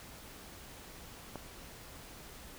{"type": "click", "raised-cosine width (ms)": 1, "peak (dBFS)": -26, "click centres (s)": 1.357, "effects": ["added 60 Hz sine -61 dBFS peak until 2.58 s", "pink hiss -51 dBFS RMS until 2.58 s"]}